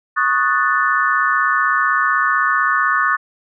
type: chord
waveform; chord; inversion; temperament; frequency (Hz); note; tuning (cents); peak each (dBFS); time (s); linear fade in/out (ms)
sine; D# half-diminished seventh; third; equal; 1108.7 / 1244.5 / 1480 / 1760; C#6 / D#6 / F#6 / A6; 0 / 0 / 0 / 0; -19; 0.16-3.17; 20
effects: none